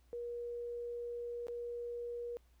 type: tone with dropouts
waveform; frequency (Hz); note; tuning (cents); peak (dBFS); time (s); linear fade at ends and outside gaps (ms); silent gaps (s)
sine; 477.3; A#4; +41; -39; 0.13-2.37; 0; 1.469-1.483
effects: added 60 Hz sine -64 dBFS peak until 2.6 s + pink hiss -75 dBFS RMS until 2.6 s